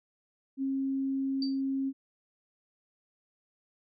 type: tone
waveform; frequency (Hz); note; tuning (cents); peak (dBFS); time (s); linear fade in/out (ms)
sine; 270; C#4; -45; -28; 0.57-1.93; 50
type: tone with exponential decay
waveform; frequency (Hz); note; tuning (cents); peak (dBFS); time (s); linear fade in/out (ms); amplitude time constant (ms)
sine; 4636; D8; -23; -32; 1.42-1.61; 2; 41
effects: none